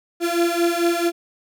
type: beating tone pair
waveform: 35% pulse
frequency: 340 / 344.5 Hz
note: F4 / F4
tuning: -46 / -24 cents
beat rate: 4.5 Hz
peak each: -19 dBFS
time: 0.2-1.12 s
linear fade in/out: 50 ms
effects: none